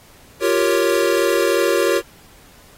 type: chord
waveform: square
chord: G half-diminished seventh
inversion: third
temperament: equal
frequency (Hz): 349.2 / 392 / 466.2 / 554.4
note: F4 / G4 / Bb4 / Db5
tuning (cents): 0 / 0 / 0 / 0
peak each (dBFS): -21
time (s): 0.4-2.02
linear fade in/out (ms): 50
effects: pink hiss -48 dBFS RMS until 2.77 s + AAC 48 kbps